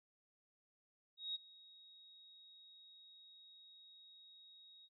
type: tone with ADSR envelope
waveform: sine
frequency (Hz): 3775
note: A#7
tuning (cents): +21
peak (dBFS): -38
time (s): 1.17-4.89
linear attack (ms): 180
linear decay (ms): 19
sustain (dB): -21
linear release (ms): 44
effects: none